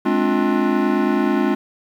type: chord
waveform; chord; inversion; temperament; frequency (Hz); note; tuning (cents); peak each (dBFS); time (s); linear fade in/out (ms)
square; D half-diminished seventh; second; just; 211.4 / 264.3 / 293.7 / 352.4; Ab3 / C4 / D4 / F4; +31 / +18 / 0 / +16; -22; 0.05-1.55; 10
effects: low-pass 2000 Hz 12 dB/octave + 8-bit